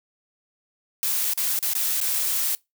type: noise with dropouts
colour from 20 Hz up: blue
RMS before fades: -24 dBFS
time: 1.03-2.55 s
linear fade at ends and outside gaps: 0 ms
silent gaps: 1.335-1.376 / 1.589-1.627 / 1.734-1.752 / 2.003-2.013 s
effects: noise-tail reverb RT60 0.2 s tail -24 dB re dry